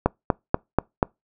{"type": "click train", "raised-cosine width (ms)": 1, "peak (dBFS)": -3, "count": 5, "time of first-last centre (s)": [0.06, 1.029], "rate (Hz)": 4.13, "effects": ["noise-tail reverb RT60 0.2 s tail -26 dB re dry"]}